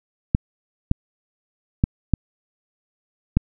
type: clicks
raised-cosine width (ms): 5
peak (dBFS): -3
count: 5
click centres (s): 0.349 / 0.914 / 1.839 / 2.137 / 3.37
effects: none